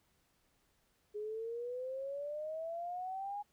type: exponential sweep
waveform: sine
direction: up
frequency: 413.9 to 830.6 Hz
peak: -38 dBFS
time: 1.14-3.43 s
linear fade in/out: 20 ms
effects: pink hiss -75 dBFS RMS until 3.52 s